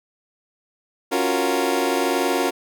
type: chord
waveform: 25% pulse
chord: Gb major seventh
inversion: second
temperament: equal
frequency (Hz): 277.2 / 349.2 / 370 / 466.2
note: Db4 / F4 / Gb4 / Bb4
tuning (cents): 0 / 0 / 0 / 0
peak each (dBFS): -21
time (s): 1.11-2.51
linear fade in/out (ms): 20
effects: none